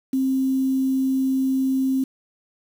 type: tone with quantisation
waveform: sine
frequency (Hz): 264.6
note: C4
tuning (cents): +20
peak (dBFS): -18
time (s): 0.13-2.04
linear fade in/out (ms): 5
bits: 7
effects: none